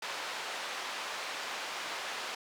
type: band-pass noise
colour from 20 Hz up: pink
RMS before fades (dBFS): -39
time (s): 0.02-2.35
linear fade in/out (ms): 5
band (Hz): 750 to 4900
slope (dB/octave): 12
effects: none